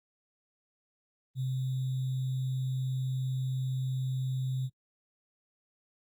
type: tone with sample-and-hold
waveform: sine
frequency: 130.2 Hz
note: C3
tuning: 8 cents flat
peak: -29 dBFS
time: 1.35-4.7 s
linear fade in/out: 50 ms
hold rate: 3675 Hz
effects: noise-tail reverb RT60 0.1 s tail -25 dB re dry + Opus 32 kbps